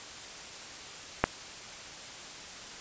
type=click; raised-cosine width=0.5 ms; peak=-6 dBFS; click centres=1.24 s; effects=white hiss -44 dBFS RMS until 2.8 s + resampled to 16000 Hz